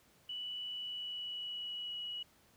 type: tone with pitch glide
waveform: sine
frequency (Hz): 2960 to 2921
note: F#7 to F#7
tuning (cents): 0 to -23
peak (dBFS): -39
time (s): 0.29-2.23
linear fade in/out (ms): 5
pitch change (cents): -23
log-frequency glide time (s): 0.71-1.95
effects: pink hiss -67 dBFS RMS until 2.56 s + high-pass 60 Hz 12 dB/octave